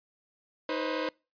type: tone cluster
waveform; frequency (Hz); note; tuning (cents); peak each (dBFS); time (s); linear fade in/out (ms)
sawtooth; 313.5 / 496 / 532; D#4 / B4 / C5; +13 / +7 / +29; -30; 0.69-1.09; 2
effects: noise-tail reverb RT60 0.3 s tail -26 dB re dry + resampled to 11025 Hz